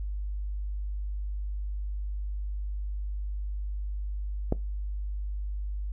click, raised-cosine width 2 ms, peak -12 dBFS, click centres 4.524 s, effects noise-tail reverb RT60 0.2 s tail -20 dB re dry + added 50 Hz sine -30 dBFS peak until 5.92 s

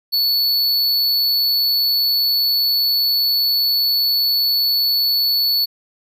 square tone, 4435 Hz, C#8, in tune, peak -15 dBFS, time 0.12-5.66 s, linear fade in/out 20 ms, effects none

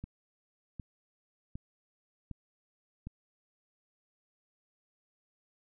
click train, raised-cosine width 5 ms, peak -28 dBFS, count 5, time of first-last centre 0.04-3.07 s, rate 1.32 Hz, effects none

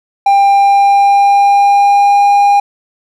triangle tone with pitch glide, 796 to 809 Hz, G5 to G#5, +26 to -46 cents, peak -3 dBFS, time 0.26-2.6 s, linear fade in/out 5 ms, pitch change +28 cents, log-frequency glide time 0.47-2.26 s, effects none

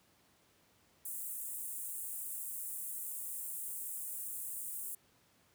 pink high-pass noise, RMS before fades -42 dBFS, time 1.05-4.95 s, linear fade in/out 5 ms, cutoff 8200 Hz, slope 48 dB/octave, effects pink hiss -69 dBFS RMS until 5.54 s + high-pass 80 Hz 12 dB/octave

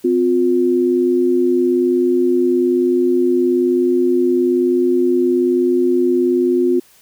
sine tone pair together, 257 / 355.9 Hz, C4 / F4, -31 / +33 cents, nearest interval tritone, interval 564 cents, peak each -17 / -13 dBFS, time 0.04-6.8 s, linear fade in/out 10 ms, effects white hiss -50 dBFS RMS until 7.01 s

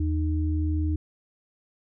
sine tone pair together, 80.19 / 307 Hz, E2 / D#4, -47 / -23 cents, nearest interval octave + major seventh, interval 2324 cents, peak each -23 / -30 dBFS, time 0-0.96 s, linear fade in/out 5 ms, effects none

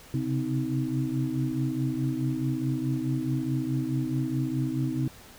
sine tone cluster, 131 / 135.7 / 257.3 / 316.2 Hz, C3 / C#3 / C4 / D#4, +2 / -36 / -29 / +28 cents, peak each -31 dBFS, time 0.14-5.08 s, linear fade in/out 2 ms, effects pink hiss -50 dBFS RMS until 5.38 s

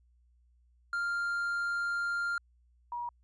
triangle / sine tone pair in turn, 1396.9 / 957.8 Hz, F6 / A#5, 0 / +47 cents, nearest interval perfect fifth, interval 653 cents, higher first, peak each -28 / -34 dBFS, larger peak first, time 0.93-2.38 / 2.92-3.09 s, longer first, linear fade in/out 2 ms, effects added 60 Hz sine -63 dBFS peak until 3.23 s + resampled to 24000 Hz

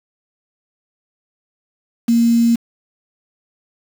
sine tone with quantisation, 233.1 Hz, A#3, in tune, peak -10 dBFS, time 2.08-2.56 s, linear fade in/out 10 ms, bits 5, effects none

